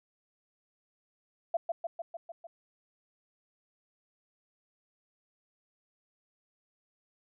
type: tone with echo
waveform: sine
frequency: 674 Hz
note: E5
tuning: 38 cents sharp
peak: -25 dBFS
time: 1.54-1.57 s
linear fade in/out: 5 ms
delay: 150 ms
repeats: 6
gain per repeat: -3 dB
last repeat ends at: 2.47 s
effects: none